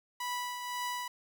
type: tone with tremolo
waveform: sawtooth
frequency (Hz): 984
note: B5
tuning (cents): -7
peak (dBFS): -29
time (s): 0.2-1.08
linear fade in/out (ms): 5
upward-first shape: triangle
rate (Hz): 1.9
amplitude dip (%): 50
effects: 10-bit